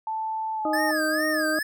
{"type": "tone with pitch glide", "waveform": "sine", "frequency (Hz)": [880, 847.1], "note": ["A5", "G#5"], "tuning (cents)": [0, 34], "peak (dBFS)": -26, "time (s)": [0.07, 0.91], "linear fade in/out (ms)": 2, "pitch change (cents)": -66, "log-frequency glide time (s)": [0.54, 0.7]}
{"type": "harmonic tone", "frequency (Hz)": 310, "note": "D#4", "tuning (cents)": -6, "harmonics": [1, 2, 4], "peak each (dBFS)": [-27, -27, -33], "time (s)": [0.65, 1.59], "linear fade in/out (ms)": 2}
{"type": "tone with vibrato", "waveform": "square", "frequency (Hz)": 1700, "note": "G#6", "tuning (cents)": 40, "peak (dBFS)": -26, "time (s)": [0.73, 1.63], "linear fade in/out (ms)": 5, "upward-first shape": "sine", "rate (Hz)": 2.3, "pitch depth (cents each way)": 150}
{"effects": []}